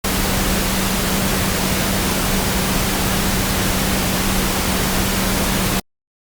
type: tone in noise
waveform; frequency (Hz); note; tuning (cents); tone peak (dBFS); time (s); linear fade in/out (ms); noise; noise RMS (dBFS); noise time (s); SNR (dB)
sine; 191; G3; -45; -23; 0.04-5.8; 5; pink; -19; 0.04-5.8; -7
effects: Opus 48 kbps